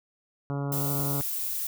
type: harmonic tone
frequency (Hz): 140.8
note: C#3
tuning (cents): +27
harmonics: 1 / 2 / 3 / 4 / 5 / 6 / 7 / 8 / 9 / 10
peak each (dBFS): -29 / -35 / -39 / -41 / -43 / -45 / -46 / -47 / -48 / -49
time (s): 0.5-1.21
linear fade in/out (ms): 0
type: noise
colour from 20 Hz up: violet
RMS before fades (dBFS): -31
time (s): 0.72-1.67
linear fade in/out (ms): 2
effects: none